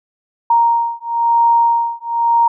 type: beating tone pair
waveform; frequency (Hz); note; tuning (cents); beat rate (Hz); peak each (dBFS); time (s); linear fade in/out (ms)
sine; 932.3 / 933.3; A#5 / A#5; 0 / +2; 1; -14; 0.5-2.48; 5
effects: none